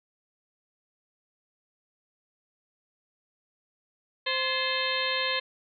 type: harmonic tone with a mistuned harmonic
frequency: 522 Hz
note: C5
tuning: 4 cents flat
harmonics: 1 / 2 / 3 / 4 / 5 / 6 / 7 / 8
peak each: -34 / -34 / -34 / -34 / -34 / -34 / -34 / -34 dBFS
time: 4.26-5.4 s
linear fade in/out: 10 ms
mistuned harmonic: 3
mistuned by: +150 cents
effects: none